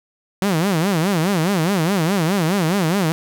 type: tone with vibrato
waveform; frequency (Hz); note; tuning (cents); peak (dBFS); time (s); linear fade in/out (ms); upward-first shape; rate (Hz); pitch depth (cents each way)
sawtooth; 178.7; F3; +40; -12; 0.42-3.12; 0; sine; 4.8; 240
effects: none